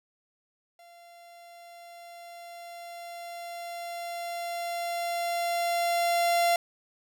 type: tone with level ramp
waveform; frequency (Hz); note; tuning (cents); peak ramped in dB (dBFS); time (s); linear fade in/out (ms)
45% pulse; 689; F5; -24; -51 to -21; 0.79-6.56; 2
effects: none

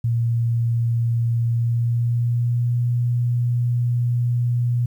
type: tone with pitch glide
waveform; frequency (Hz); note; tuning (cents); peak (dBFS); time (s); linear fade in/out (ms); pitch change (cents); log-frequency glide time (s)
sine; 116.9 to 120.81; A#2 to B2; +5 to -38; -17; 0.04-4.86; 5; +57; 1.48-2.79
effects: 9-bit

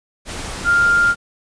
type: tone in noise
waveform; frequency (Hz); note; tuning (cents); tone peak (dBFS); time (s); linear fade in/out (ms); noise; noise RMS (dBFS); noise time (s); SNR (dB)
sine; 1400; F6; +4; -11; 0.64-1.15; 50; pink; -28; 0.25-1.16; +14
effects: resampled to 22050 Hz

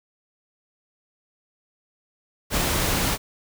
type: noise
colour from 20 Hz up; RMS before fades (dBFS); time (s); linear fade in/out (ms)
pink; -23; 2.5-3.18; 50
effects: none

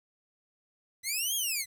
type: linear two-way sweep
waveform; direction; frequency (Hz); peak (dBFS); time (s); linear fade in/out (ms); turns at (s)
10% pulse; up then down; 1975.5 to 3322 to 1975.5; -21; 1.03-1.66; 50; 1.35
effects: 10-bit

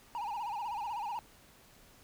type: tone with vibrato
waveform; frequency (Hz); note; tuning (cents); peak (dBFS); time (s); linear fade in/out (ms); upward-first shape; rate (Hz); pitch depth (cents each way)
triangle; 884; A5; +8; -33; 0.15-1.19; 0; sine; 16; 160
effects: pink hiss -60 dBFS RMS until 2.03 s

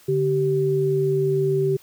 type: tone pair together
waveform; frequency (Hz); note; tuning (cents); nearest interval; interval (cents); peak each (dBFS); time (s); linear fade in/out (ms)
sine; 144.89 / 386.8; D3 / G4; -23 / -23; octave + perfect fourth; 1700; -23 / -19; 0.08-1.77; 10
effects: white hiss -52 dBFS RMS until 1.82 s

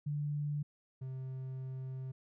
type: tone pair in turn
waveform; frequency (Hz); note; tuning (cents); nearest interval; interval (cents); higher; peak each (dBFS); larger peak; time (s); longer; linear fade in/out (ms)
sine / triangle; 146.83 / 130.98; D3 / C3; 0 / +2; major second; 198; first; -33 / -37; first; 0.06-0.63 / 1.01-2.12; second; 10
effects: none

